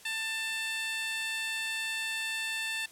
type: tone with high-pass filter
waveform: 15% pulse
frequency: 889 Hz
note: A5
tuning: 18 cents sharp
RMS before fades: -34 dBFS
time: 0.05-2.86 s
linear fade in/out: 5 ms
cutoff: 2000 Hz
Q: 1.2
effects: white hiss -54 dBFS RMS until 2.91 s + low-pass 12000 Hz 12 dB/octave